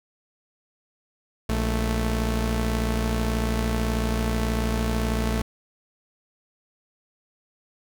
sawtooth tone pair together, 58.27 / 220 Hz, A#1 / A3, 0 / 0 cents, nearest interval octave + major seventh, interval 2300 cents, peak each -20 / -23 dBFS, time 1.49-5.42 s, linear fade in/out 5 ms, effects none

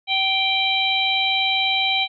harmonic tone with a mistuned harmonic, 784 Hz, G5, in tune, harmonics 1 / 3 / 4 / 5, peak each -25 / -22 / -23 / -23 dBFS, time 0.07-2.08 s, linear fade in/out 50 ms, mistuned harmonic 1, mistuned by -33 cents, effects none

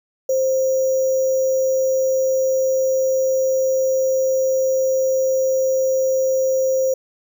sine tone with sample-and-hold, 526 Hz, C5, 9 cents sharp, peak -15 dBFS, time 0.29-6.94 s, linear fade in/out 5 ms, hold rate 6300 Hz, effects none

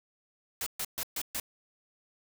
white noise bursts, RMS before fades -34 dBFS, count 5, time 0.61-1.4 s, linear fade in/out 2 ms, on 54 ms, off 130 ms, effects none

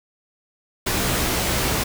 pink noise with comb filter, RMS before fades -22 dBFS, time 0.86-1.84 s, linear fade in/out 10 ms, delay 16 ms, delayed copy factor +0.6, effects none

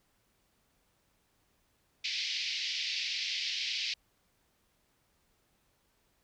white band-pass noise, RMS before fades -35 dBFS, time 2.04-3.94 s, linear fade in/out 5 ms, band 2100 to 5200 Hz, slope 48 dB/octave, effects pink hiss -73 dBFS RMS until 6.23 s

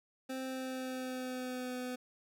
25% pulse tone with pitch glide, 261.6 to 251.1 Hz, C4 to B3, 0 to +29 cents, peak -34 dBFS, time 0.29-1.96 s, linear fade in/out 10 ms, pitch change -71 cents, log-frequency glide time 0.44-1.76 s, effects none

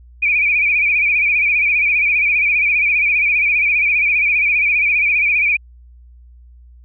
sine tone with vibrato, 2379 Hz, D7, 22 cents sharp, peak -12 dBFS, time 0.22-5.57 s, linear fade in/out 10 ms, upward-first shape sine, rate 15 Hz, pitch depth 79 cents each way, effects added 60 Hz sine -40 dBFS peak until 6.84 s

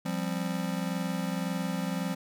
square chord, F suspended second, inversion none, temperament just, 174.61 / 196.44 / 261.9 Hz, F3 / G3 / C4, 0 / +4 / +2 cents, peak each -33 / -35 / -37 dBFS, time 0.05-2.15 s, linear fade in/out 10 ms, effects none

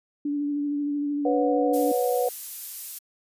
sine tone with vibrato, 289.5 Hz, D4, 25 cents flat, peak -24 dBFS, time 0.25-1.92 s, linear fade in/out 5 ms, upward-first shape sine, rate 13 Hz, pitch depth 19 cents each way
sine chord, B suspended second, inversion none, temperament equal with one note detuned, 493.9 / 554.4 / 729.4 Hz, B4 / C#5 / F#5, 0 / 0 / -25 cents, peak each -23 / -29 / -27 dBFS, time 1.25-2.29 s, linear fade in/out 5 ms
violet noise, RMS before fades -33 dBFS, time 1.73-2.99 s, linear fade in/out 10 ms
effects resampled to 32000 Hz

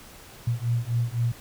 sine beating tone pair, 116.54 / 120.44 Hz, A#2 / B2, 0 / -43 cents, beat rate 3.9 Hz, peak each -26 dBFS, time 0.47-1.32 s, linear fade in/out 5 ms, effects pink hiss -47 dBFS RMS until 1.4 s

